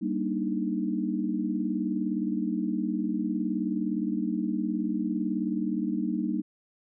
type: chord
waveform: sine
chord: Eb major seventh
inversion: first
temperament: just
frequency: 194.45 / 233.3 / 291.7 / 311.1 Hz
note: G3 / Bb3 / D4 / Eb4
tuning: -14 / +2 / -12 / 0 cents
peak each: -31 / -31 / -34 / -31 dBFS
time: 0.01-6.42 s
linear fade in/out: 20 ms
effects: none